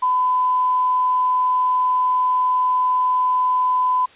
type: tone with quantisation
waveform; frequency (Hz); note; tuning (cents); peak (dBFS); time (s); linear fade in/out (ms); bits
sine; 1007; B5; +33; -15; 0.02-4.06; 10; 7
effects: white hiss -48 dBFS RMS until 4.15 s + resampled to 8000 Hz